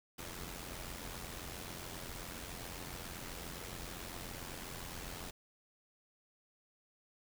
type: noise with amplitude modulation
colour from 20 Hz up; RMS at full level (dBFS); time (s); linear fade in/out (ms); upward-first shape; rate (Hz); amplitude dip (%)
pink; -43; 0.18-5.31; 10; sine; 87.4; 60
effects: none